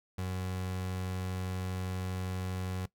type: tone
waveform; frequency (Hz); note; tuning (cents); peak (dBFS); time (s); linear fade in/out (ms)
30% pulse; 92.5; F#2; 0; -31; 0.18-2.86; 5
effects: noise-tail reverb RT60 0.1 s tail -19 dB re dry